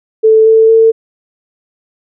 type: tone with pitch steps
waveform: sine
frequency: 440 / 444.6 / 449.2 Hz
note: A4 / A4 / A4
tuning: 0 / +18 / +36 cents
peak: -3 dBFS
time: 0.23-0.92 s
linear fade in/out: 20 ms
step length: 230 ms
effects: none